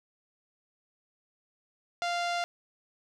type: tone with low-pass filter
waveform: sawtooth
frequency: 696 Hz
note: F5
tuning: 6 cents flat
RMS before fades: -31 dBFS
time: 2.02-2.44 s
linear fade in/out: 0 ms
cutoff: 5200 Hz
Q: 1.1
effects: none